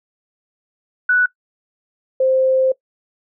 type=tone pair in turn; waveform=sine; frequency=1480 / 523.3 Hz; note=F#6 / C5; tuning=0 / 0 cents; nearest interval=octave + tritone; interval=1800 cents; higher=first; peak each=-11 / -12 dBFS; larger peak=first; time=1.09-1.26 / 2.2-2.72 s; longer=second; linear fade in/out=5 ms; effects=noise-tail reverb RT60 0.1 s tail -20 dB re dry